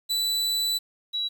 40% pulse / sine tone pair in turn, 3972 / 3899 Hz, B7 / B7, +9 / -23 cents, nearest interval unison, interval 32 cents, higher first, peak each -22 / -25 dBFS, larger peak first, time 0.09-0.79 / 1.13-1.29 s, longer first, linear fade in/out 20 ms, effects 9-bit

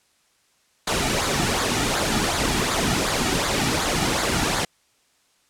pink noise with flanger, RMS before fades -22 dBFS, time 0.87-4.65 s, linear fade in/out 5 ms, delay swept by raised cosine 0.35 to 1.95 ms, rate 2.7 Hz, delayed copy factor -0.55, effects white hiss -63 dBFS RMS until 5.49 s + low-pass 9000 Hz 12 dB/octave

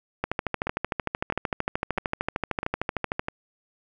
two click trains, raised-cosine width 0.5 ms, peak -13 / -10 dBFS, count 5 / 40, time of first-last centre 0.67-3.284 / 0.24-3.195 s, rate 1.53 / 13.2 Hz, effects none

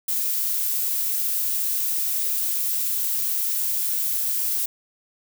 violet noise, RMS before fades -24 dBFS, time 0.08-4.66 s, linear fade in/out 5 ms, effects none

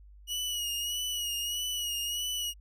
sawtooth tone with vibrato, 2909 Hz, F#7, 30 cents flat, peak -28 dBFS, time 0.27-2.54 s, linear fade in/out 50 ms, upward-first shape sine, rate 1.6 Hz, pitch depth 43 cents each way, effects added 50 Hz sine -50 dBFS peak until 2.6 s

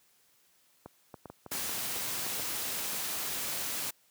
clicks, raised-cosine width 1 ms, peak -29 dBFS, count 12, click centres 0.86 / 1.142 / 1.257 / 1.3 / 1.463 / 1.518 / 1.551 / 1.694 / 1.781 / 1.964 / 2.266 / 2.397 s
white noise, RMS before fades -35 dBFS, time 1.51-3.91 s, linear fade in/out 10 ms
effects white hiss -67 dBFS RMS until 4.1 s + high-pass 80 Hz 12 dB/octave

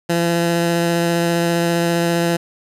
15% pulse tone with vibrato, 170 Hz, F3, 46 cents flat, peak -9 dBFS, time 0.09-2.37 s, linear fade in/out 10 ms, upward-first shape sine, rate 15 Hz, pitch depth 9 cents each way, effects resampled to 32000 Hz + 8-bit

